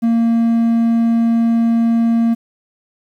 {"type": "tone", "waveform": "triangle", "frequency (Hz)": 230.5, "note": "A#3", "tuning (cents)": -19, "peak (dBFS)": -9, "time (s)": [0.02, 2.35], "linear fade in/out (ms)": 20, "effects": ["8-bit"]}